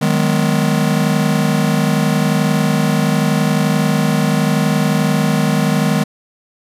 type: chord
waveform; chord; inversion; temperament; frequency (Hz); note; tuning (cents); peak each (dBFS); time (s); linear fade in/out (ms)
square; G# minor seventh; second; just; 155.74 / 186.89 / 207.7 / 249.2; D#3 / F#3 / G#3 / B3; +2 / +18 / 0 / +16; -17 / -22 / -18 / -21; 0.01-6.04; 10
effects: resampled to 32000 Hz